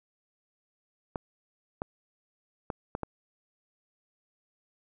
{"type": "clicks", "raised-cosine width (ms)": 1, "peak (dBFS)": -18, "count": 5, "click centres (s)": [1.158, 1.819, 2.702, 2.951, 3.033], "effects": []}